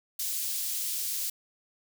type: high-pass noise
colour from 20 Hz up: white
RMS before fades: -32 dBFS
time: 0.19-1.3 s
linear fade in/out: 5 ms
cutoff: 4300 Hz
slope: 12 dB/octave
effects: none